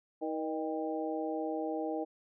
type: harmonic tone with a mistuned harmonic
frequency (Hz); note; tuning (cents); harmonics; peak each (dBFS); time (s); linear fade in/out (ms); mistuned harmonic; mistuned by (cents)
158.8; D#3; +36; 2 / 3 / 4 / 5; -36 / -38 / -39 / -40; 0.21-2.05; 20; 4; -49
effects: none